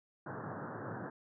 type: band-pass noise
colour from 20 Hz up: pink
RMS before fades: -43 dBFS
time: 0.26-1.1 s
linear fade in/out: 5 ms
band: 100 to 1700 Hz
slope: 96 dB/octave
effects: none